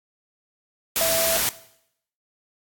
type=tone in noise; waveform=sine; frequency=659.3 Hz; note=E5; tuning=in tune; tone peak=-21 dBFS; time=1.01-1.37 s; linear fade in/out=0 ms; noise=white; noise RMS=-22 dBFS; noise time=0.96-1.49 s; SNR=-2 dB; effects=noise-tail reverb RT60 0.7 s tail -17 dB re dry + AAC 64 kbps